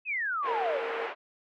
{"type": "exponential sweep", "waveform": "sine", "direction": "down", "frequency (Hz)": [2637, 493.9], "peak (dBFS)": -28, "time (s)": [0.05, 0.82], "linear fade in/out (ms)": 50}
{"type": "band-pass noise", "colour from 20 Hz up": "pink", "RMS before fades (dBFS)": -36, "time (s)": [0.42, 1.15], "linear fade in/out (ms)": 50, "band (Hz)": [450, 2500], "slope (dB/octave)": 24}
{"type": "tone", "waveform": "triangle", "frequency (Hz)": 460, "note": "A#4", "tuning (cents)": -23, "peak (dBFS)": -31, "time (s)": [0.47, 1.07], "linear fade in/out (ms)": 10}
{"effects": []}